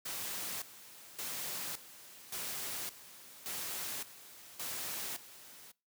white noise with tremolo, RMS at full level -40 dBFS, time 0.05-5.72 s, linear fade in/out 10 ms, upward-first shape square, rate 0.88 Hz, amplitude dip 80%, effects noise-tail reverb RT60 0.3 s tail -23 dB re dry + high-pass 100 Hz 12 dB/octave

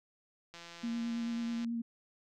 click train, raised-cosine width 0.2 ms, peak -32 dBFS, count 189, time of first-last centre 0.54-1.646 s, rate 170 Hz
sine tone with vibrato, 233.1 Hz, A#3, in tune, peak -33 dBFS, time 0.83-1.82 s, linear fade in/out 10 ms, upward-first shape sine, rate 9.2 Hz, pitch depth 18 cents each way
effects none

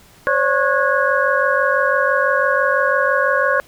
sine tone cluster, 526 / 572 / 1092 / 1461 / 1652 Hz, C5 / D5 / C#6 / F#6 / G#6, +9 / -46 / -26 / -22 / -10 cents, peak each -20 dBFS, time 0.27-3.6 s, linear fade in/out 0 ms, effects pink hiss -48 dBFS RMS until 3.67 s

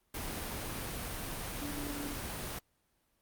sine tone in noise, 288.5 Hz, D4, 31 cents flat, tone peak -39 dBFS, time 1.61-2.14 s, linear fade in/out 5 ms, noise pink, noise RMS -39 dBFS, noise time 0.14-2.59 s, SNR -3 dB, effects pink hiss -75 dBFS RMS until 3.21 s + Opus 32 kbps

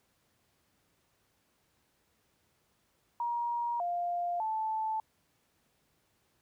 sine tone with pitch steps, 948 / 700 / 876 Hz, A#5 / F5 / A5, +29 / +4 / -8 cents, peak -30 dBFS, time 3.2-5 s, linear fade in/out 2 ms, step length 600 ms, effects pink hiss -73 dBFS RMS until 6.41 s + high-pass 60 Hz 12 dB/octave

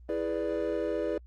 triangle chord, E dominant seventh, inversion none, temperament equal, 329.6 / 415.3 / 493.9 / 587.3 Hz, E4 / G#4 / B4 / D5, 0 / 0 / 0 / 0 cents, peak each -32 dBFS, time 0.09-1.18 s, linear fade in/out 2 ms, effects added 60 Hz sine -48 dBFS peak until 1.26 s + Opus 32 kbps

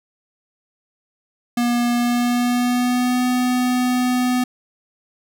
square tone with pitch glide, 240 to 249.8 Hz, B3 to B3, -49 to +20 cents, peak -17 dBFS, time 1.57-4.44 s, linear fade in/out 5 ms, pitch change +69 cents, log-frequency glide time 1.94-3.24 s, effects none

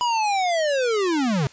square linear sweep, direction down, 987.8 to 125 Hz, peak -20 dBFS, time 0.01-1.47 s, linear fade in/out 0 ms, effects white hiss -49 dBFS RMS until 1.52 s + resampled to 16000 Hz

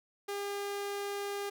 sawtooth tone, 403.3 Hz, G4, 49 cents sharp, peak -31 dBFS, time 0.28-1.5 s, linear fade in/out 10 ms, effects none

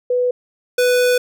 sine / square tone pair in turn, 495.3 / 495.3 Hz, B4 / B4, +5 / +5 cents, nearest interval unison, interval 0 cents, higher neither, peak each -14 / -13 dBFS, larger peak second, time 0.1-0.31 / 0.78-1.18 s, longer second, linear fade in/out 5 ms, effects none

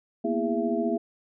sine tone cluster, 231 / 245.3 / 331.3 / 409.8 / 673 Hz, A#3 / B3 / E4 / G#4 / E5, -16 / -12 / +9 / -23 / +36 cents, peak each -30 dBFS, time 0.24-0.98 s, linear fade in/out 10 ms, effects none

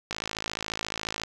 click train, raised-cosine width 0.2 ms, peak -13 dBFS, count 62, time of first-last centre 0.11-1.235 s, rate 54.2 Hz, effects 9-bit

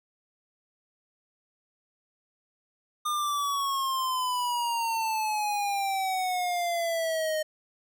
square exponential sweep, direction down, 1215 to 616 Hz, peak -27 dBFS, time 3.05-7.43 s, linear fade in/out 10 ms, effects none

